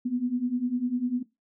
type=beating tone pair; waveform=sine; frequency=240.3 / 250.3 Hz; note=B3 / B3; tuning=-47 / +23 cents; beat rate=10 Hz; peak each=-30 / -27 dBFS; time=0.05-1.23 s; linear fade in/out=10 ms; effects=noise-tail reverb RT60 0.2 s tail -17 dB re dry